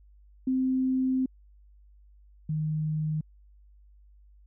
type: tone pair in turn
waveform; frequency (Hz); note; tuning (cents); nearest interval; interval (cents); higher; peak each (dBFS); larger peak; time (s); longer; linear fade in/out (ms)
sine; 260 / 154.6; C4 / D#3; -11 / -11; major sixth; 900; first; -23 / -26; first; 0.47-1.26 / 2.49-3.21; first; 5
effects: added 50 Hz sine -53 dBFS peak until 4.46 s